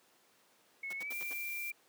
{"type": "tone with pitch glide", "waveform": "sine", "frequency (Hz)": [2193, 2364], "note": ["C#7", "D7"], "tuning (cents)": [-19, 11], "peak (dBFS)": -38, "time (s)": [0.83, 1.72], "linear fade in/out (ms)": 5, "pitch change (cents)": 130, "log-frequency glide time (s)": [0.97, 1.13]}
{"type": "noise bursts", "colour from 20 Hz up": "pink", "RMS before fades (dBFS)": -47, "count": 5, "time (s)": [0.9, 1.335], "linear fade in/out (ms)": 5, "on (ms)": 31, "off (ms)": 70}
{"type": "noise", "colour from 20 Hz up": "violet", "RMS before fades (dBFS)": -45, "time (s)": [1.1, 1.71], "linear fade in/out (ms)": 10}
{"effects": ["pink hiss -67 dBFS RMS until 1.88 s", "high-pass 300 Hz 12 dB/octave"]}